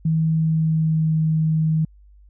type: tone with pitch glide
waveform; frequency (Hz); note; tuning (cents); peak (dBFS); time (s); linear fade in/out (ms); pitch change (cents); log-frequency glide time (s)
sine; 160 to 157.89; D#3 to D#3; +49 to +26; -16; 0.05-1.85; 5; -23; 0.33-1.15
effects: added 50 Hz sine -46 dBFS peak until 2.29 s